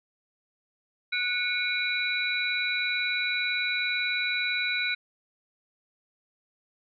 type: tone cluster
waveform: sine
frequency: 1472 / 2210 / 2410 / 3919 Hz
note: F#6 / C#7 / D7 / B7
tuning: -9 / -6 / +44 / -14 cents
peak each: -31 dBFS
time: 1.12-4.95 s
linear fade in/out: 10 ms
effects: none